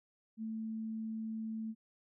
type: tone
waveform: sine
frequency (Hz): 221.3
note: A3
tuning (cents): +10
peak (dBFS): -37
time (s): 0.37-1.75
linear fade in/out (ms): 50
effects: none